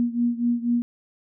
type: beating tone pair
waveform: sine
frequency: 237.2 / 241.3 Hz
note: A#3 / B3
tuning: +30 / -40 cents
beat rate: 4.1 Hz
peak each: -22 / -25 dBFS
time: 0-0.82 s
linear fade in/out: 0 ms
effects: none